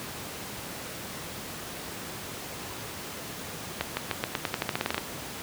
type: accelerating click train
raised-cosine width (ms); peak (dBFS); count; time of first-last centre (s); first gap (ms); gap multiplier
0.3; -10; 15; 3.81-4.98; 160; 0.89
effects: pink hiss -38 dBFS RMS until 5.42 s + high-pass 100 Hz 12 dB/octave